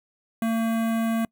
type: tone with notch filter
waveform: square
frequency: 226.6 Hz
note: A#3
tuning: 49 cents flat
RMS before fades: -24 dBFS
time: 0.42-1.25 s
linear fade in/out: 2 ms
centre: 5000 Hz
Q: 0.63
effects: noise-tail reverb RT60 0.1 s tail -26 dB re dry